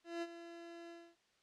30% pulse tone with ADSR envelope, 339 Hz, E4, 49 cents sharp, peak -35 dBFS, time 0.04-1.16 s, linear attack 180 ms, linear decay 44 ms, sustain -12 dB, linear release 260 ms, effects white hiss -74 dBFS RMS until 1.42 s + low-pass 5000 Hz 12 dB/octave

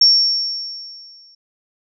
sine tone with exponential decay, 5480 Hz, F8, 34 cents flat, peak -6 dBFS, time 0.01-1.35 s, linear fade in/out 5 ms, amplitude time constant 290 ms, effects none

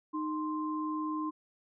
sine tone pair together, 308.8 / 1046.5 Hz, D#4 / C6, -13 / 0 cents, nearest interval octave + major sixth, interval 2113 cents, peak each -33 / -36 dBFS, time 0.13-1.31 s, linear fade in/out 20 ms, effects none

